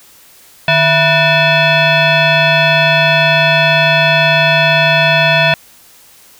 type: tone with frequency modulation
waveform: sine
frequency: 970 Hz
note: B5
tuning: 31 cents flat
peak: -7 dBFS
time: 0.68-5.54 s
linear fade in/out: 2 ms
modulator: 817 Hz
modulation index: 3
effects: white hiss -43 dBFS RMS until 6.39 s